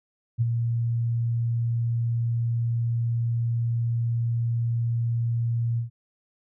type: tone with ADSR envelope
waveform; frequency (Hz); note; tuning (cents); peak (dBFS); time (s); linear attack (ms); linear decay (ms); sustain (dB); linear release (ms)
sine; 117; A#2; +7; -17; 0.38-5.9; 33; 25; -5; 120
effects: none